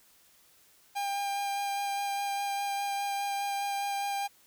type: tone with vibrato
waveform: 45% pulse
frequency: 801 Hz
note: G5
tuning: 37 cents sharp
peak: -30 dBFS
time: 0.95-4.28 s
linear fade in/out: 20 ms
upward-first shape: sine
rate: 4.9 Hz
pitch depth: 11 cents each way
effects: white hiss -62 dBFS RMS until 4.46 s